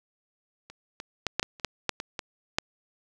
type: clicks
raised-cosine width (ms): 0.2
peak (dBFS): -27 / -20 / -9 / -7 / -11 / -30 / -9 / -7 / -16 / -15 / -6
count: 11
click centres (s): 0.7 / 1.001 / 1.267 / 1.396 / 1.429 / 1.598 / 1.647 / 1.893 / 2.001 / 2.192 / 2.585
effects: none